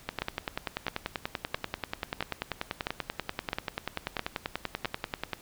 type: two click trains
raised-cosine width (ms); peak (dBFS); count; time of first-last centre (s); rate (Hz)
0.3; -14 / -13; 55 / 8; 0.09-5.333 / 0.22-4.856; 10.3 / 1.51
effects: pink hiss -53 dBFS RMS until 5.41 s